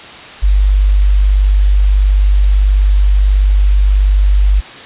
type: tone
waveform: sine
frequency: 49.24 Hz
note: G1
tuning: 8 cents sharp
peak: -6 dBFS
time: 0.42-4.61 s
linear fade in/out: 20 ms
effects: white hiss -31 dBFS RMS until 4.85 s + resampled to 8000 Hz